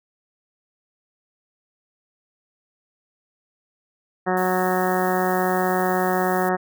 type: harmonic tone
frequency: 183.9 Hz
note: F#3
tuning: 10 cents flat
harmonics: 1 / 2 / 3 / 4 / 5 / 6 / 7 / 8 / 9 / 10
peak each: -26 / -24 / -28 / -24 / -30 / -32 / -31 / -36 / -33 / -32 dBFS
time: 4.26-6.57 s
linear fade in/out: 20 ms
type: noise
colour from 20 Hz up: violet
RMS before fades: -36 dBFS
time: 4.37-6.49 s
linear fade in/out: 2 ms
effects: none